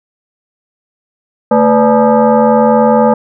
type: tone with frequency modulation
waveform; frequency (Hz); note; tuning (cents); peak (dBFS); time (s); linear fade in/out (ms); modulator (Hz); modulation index
sine; 138.59; C#3; 0; -5; 1.51-3.14; 5; 361; 2.3
effects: none